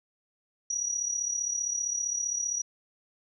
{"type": "tone with amplitude modulation", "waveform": "sine", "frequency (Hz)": 5800, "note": "F#8", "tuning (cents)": -35, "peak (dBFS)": -25, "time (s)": [0.7, 2.62], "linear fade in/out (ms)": 5, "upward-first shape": "sine", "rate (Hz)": 35.3, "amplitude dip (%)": 65, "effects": []}